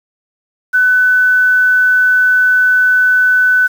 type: tone with quantisation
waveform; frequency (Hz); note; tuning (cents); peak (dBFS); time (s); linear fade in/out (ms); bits
sine; 1500; F#6; +23; -7; 0.73-3.68; 20; 6
effects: none